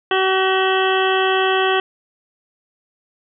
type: harmonic tone with a mistuned harmonic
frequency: 379.5 Hz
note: F#4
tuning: 44 cents sharp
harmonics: 1 / 2 / 3 / 4 / 5 / 7 / 8 / 9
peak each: -18 / -21 / -23 / -24 / -25 / -26 / -27 / -28 dBFS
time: 0.11-1.8 s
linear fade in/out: 2 ms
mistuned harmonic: 9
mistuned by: -56 cents
effects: none